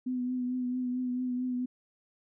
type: tone with vibrato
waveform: sine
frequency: 250.7 Hz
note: B3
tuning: 26 cents sharp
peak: -29 dBFS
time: 0.06-1.66 s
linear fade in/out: 10 ms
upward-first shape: triangle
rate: 4.5 Hz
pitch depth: 31 cents each way
effects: none